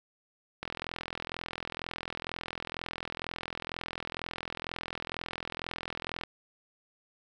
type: click train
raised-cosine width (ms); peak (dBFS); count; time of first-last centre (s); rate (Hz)
0.3; -19; 237; 0.63-6.236; 42.1
effects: none